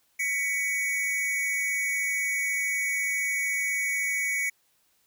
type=tone pair together; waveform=square; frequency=1975.5 / 2243 Hz; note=B6 / C#7; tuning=0 / +20 cents; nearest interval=major second; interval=220 cents; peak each=-33 / -27 dBFS; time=0.19-4.5 s; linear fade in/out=10 ms; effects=white hiss -68 dBFS RMS until 5.06 s